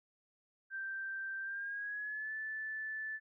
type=tone with pitch glide; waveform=sine; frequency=1568 to 1749.9 Hz; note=G6 to A6; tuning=0 to -10 cents; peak=-38 dBFS; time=0.7-3.2 s; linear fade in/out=50 ms; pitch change=+190 cents; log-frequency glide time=1.41-2.33 s; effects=none